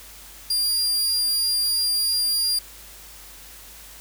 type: tone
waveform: sawtooth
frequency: 4799 Hz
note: D8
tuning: 37 cents sharp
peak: -17 dBFS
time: 0.5-2.59 s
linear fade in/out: 5 ms
effects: added 50 Hz sine -49 dBFS peak until 4 s + white hiss -44 dBFS RMS until 4 s